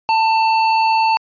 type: tone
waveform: square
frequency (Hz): 891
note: A5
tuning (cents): +22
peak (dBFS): -13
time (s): 0.09-1.17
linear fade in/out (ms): 0
effects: resampled to 11025 Hz